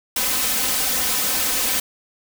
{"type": "noise with comb filter", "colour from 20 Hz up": "white", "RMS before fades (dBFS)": -21, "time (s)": [0.16, 1.8], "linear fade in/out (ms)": 5, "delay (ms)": 3.9, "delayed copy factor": 0.9, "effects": []}